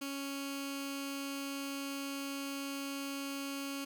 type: tone with notch filter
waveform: 15% pulse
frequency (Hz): 277.2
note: C#4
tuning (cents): 0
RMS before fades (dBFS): -40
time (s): 0.01-3.85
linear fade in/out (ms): 10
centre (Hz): 720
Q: 0.58
effects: none